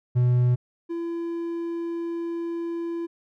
triangle tone pair in turn, 123.47 / 337.5 Hz, B2 / E4, 0 / +41 cents, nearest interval octave + perfect fourth, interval 1741 cents, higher second, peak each -15 / -25 dBFS, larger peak first, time 0.15-0.56 / 0.89-3.07 s, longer second, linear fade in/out 20 ms, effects none

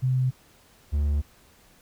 sine / triangle tone pair in turn, 128.8 / 72.83 Hz, C3 / D2, -27 / -14 cents, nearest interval minor seventh, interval 987 cents, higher first, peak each -20 / -19 dBFS, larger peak second, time 0.02-0.31 / 0.92-1.22 s, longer second, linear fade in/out 20 ms, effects pink hiss -57 dBFS RMS until 1.81 s

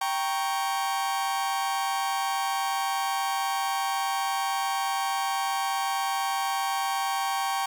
40% pulse chord, G diminished, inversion none, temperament equal, 784 / 932.3 / 1108.7 Hz, G5 / Bb5 / Db6, 0 / 0 / 0 cents, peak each -27 / -32 / -31 dBFS, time 0.01-7.66 s, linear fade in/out 5 ms, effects 10-bit

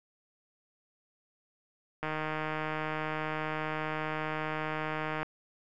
click train, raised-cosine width 0.5 ms, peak -19 dBFS, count 497, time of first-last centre 2.03-5.23 s, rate 155 Hz, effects none

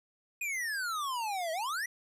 square exponential two-way sweep, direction down then up, 2506 to 629 to 1999 Hz, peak -33 dBFS, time 0.41-1.86 s, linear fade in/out 5 ms, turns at 1.52 s, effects resampled to 32000 Hz

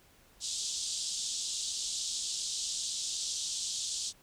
white band-pass noise, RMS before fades -36 dBFS, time 0.4-4.13 s, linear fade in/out 50 ms, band 3300 to 8100 Hz, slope 48 dB/octave, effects pink hiss -62 dBFS RMS until 4.22 s

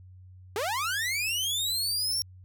sawtooth linear sweep, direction up, 380 to 5588 Hz, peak -24 dBFS, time 0.56-2.22 s, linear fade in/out 0 ms, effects added 92 Hz sine -47 dBFS peak until 2.44 s

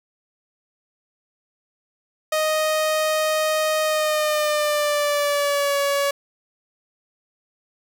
sawtooth tone with pitch glide, 622.3 to 564.1 Hz, D#5 to C#5, 0 to +30 cents, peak -15 dBFS, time 2.32-6.11 s, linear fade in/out 5 ms, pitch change -170 cents, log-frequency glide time 3.83-5.77 s, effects 8-bit

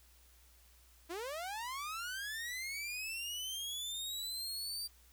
sawtooth linear sweep, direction up, 316 to 4700 Hz, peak -36 dBFS, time 1.09-4.88 s, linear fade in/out 20 ms, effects added 60 Hz sine -63 dBFS peak until 5.12 s + white hiss -66 dBFS RMS until 5.12 s

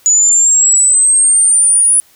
sine exponential sweep, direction up, 6870 to 9870 Hz, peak -6 dBFS, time 0.06-2 s, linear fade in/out 0 ms, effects white hiss -48 dBFS RMS until 2.15 s

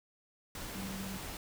sine tone in noise, 192.6 Hz, G3, 30 cents flat, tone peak -40 dBFS, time 0.75-1.17 s, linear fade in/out 2 ms, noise pink, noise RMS -43 dBFS, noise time 0.55-1.37 s, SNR 0 dB, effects none

